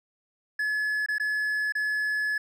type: tone with dropouts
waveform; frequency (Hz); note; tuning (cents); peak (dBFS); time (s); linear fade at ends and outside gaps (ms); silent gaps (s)
triangle; 1708; G#6; +48; -23; 0.59-2.38; 5; 1.062-1.085 / 1.183-1.198 / 1.723-1.751
effects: none